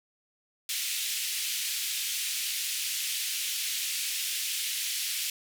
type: band-pass noise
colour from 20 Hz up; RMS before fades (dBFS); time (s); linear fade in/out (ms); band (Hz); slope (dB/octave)
pink; -32; 0.69-5.3; 2; 2500 to 16000; 24
effects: none